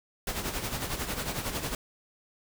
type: noise with tremolo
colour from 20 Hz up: pink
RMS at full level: -31 dBFS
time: 0.27-1.75 s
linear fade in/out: 2 ms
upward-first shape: sine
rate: 11 Hz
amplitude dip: 60%
effects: none